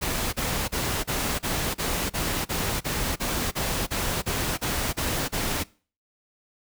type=noise bursts; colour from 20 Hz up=pink; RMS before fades=-27 dBFS; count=16; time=0.01-5.64 s; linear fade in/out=20 ms; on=320 ms; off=34 ms; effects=noise-tail reverb RT60 0.4 s tail -22 dB re dry